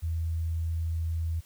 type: tone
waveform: sine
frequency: 82 Hz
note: E2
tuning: 9 cents flat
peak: -27 dBFS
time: 0.02-1.41 s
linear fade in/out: 20 ms
effects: white hiss -59 dBFS RMS until 1.45 s